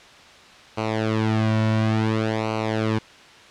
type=tone with flanger; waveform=sawtooth; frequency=110 Hz; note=A2; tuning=in tune; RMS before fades=-22 dBFS; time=0.77-2.99 s; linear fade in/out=10 ms; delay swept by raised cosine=0.57 to 2.47 ms; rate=0.57 Hz; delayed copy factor=-0.8; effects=white hiss -46 dBFS RMS until 3.5 s + low-pass 4000 Hz 12 dB/octave